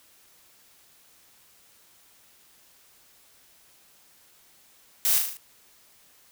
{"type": "noise with echo", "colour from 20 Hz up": "blue", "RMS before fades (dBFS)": -23, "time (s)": [5.05, 5.18], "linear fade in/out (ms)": 0, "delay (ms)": 38, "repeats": 5, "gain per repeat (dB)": -4, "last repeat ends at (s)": 5.37, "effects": ["white hiss -58 dBFS RMS until 6.31 s"]}